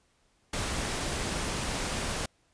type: noise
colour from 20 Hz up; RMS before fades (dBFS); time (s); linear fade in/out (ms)
pink; -32; 0.53-2.26; 5
effects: pink hiss -69 dBFS RMS until 2.53 s + resampled to 22050 Hz